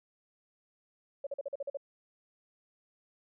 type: tone bursts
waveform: sine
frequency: 560 Hz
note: C#5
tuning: 18 cents sharp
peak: -33 dBFS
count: 8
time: 1.24-1.772 s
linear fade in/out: 5 ms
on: 28 ms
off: 44 ms
effects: none